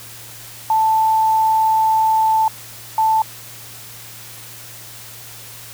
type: tone bursts at uneven times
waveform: sine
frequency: 881 Hz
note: A5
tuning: 2 cents sharp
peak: -12 dBFS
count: 2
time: 0.7-2.48 / 2.98-3.22 s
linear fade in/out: 2 ms
effects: added 115 Hz sine -44 dBFS peak until 5.73 s + white hiss -37 dBFS RMS until 5.73 s